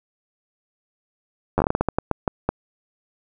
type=slowing click train; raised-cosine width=1 ms; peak=-5 dBFS; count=14; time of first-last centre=1.58-2.49 s; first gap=10 ms; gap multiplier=1.29; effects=none